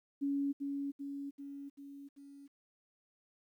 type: tone with echo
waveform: sine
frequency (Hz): 280.4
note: C#4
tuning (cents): +20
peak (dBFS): -31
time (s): 0.21-0.53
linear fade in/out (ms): 20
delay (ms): 390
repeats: 5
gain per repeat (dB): -4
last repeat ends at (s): 2.48
effects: 12-bit